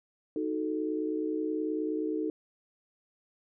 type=chord; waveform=sine; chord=D# diminished; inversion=none; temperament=equal; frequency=311.1 / 370 / 440 Hz; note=D#4 / F#4 / A4; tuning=0 / 0 / 0 cents; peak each=-31 / -37 / -34 dBFS; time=0.36-2.3 s; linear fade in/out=2 ms; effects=none